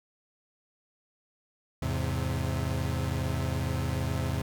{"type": "chord", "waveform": "35% pulse", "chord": "E augmented", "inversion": "none", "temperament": "equal with one note detuned", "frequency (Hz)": [81.6, 103.83, 130.81], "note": ["E2", "G#2", "B#2"], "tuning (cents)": [-17, 0, 0], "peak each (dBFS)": [-30, -33, -30], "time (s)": [1.82, 4.42], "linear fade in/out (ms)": 5, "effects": []}